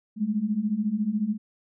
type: beating tone pair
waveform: sine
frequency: 202.3 / 216.3 Hz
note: G#3 / A3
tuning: -45 / -29 cents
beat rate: 14 Hz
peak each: -28 / -25 dBFS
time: 0.16-1.38 s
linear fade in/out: 50 ms
effects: none